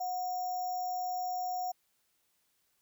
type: tone with sample-and-hold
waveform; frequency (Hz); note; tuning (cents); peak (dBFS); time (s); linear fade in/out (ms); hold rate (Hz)
sine; 731; F#5; -21; -32; 0-1.72; 10; 6300
effects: white hiss -75 dBFS RMS until 2.81 s